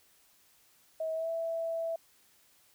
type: tone with pitch glide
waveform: sine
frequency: 640 to 659.9 Hz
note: D#5 to E5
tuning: +49 to +2 cents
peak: -31 dBFS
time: 1-1.96 s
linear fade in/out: 5 ms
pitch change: +53 cents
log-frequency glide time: 1.13-1.29 s
effects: white hiss -65 dBFS RMS until 2.74 s